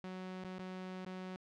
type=tone with dropouts; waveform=sawtooth; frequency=185.5 Hz; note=F#3; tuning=5 cents sharp; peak=-39 dBFS; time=0.04-1.36 s; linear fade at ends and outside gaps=0 ms; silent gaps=0.437-0.447 / 0.583-0.593 / 1.049-1.063 s; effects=low-pass 4000 Hz 12 dB/octave